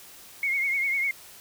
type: tone with vibrato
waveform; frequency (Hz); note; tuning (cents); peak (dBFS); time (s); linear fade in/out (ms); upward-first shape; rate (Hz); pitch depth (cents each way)
sine; 2174; C#7; -34; -23; 0.43-1.11; 2; triangle; 10; 68
effects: white hiss -48 dBFS RMS until 1.4 s